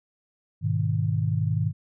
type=chord; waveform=sine; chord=G# minor; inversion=none; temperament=just; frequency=103.83 / 124.59 / 155.74 Hz; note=G#2 / B2 / D#3; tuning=0 / +16 / +2 cents; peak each=-25 / -28 / -26 dBFS; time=0.61-1.73 s; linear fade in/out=50 ms; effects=none